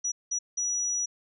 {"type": "tone bursts at uneven times", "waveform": "sine", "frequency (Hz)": 5850, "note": "F#8", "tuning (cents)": -21, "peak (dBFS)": -26, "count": 3, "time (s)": [[0.04, 0.12], [0.31, 0.39], [0.57, 1.06]], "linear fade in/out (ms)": 10, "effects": []}